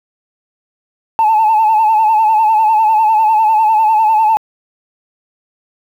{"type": "tone with vibrato", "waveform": "sine", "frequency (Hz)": 873, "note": "A5", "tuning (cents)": -14, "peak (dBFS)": -6, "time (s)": [1.19, 4.37], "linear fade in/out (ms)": 0, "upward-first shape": "sine", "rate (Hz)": 10, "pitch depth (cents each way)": 63, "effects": ["tanh soft clip ceiling -5 dBFS", "7-bit"]}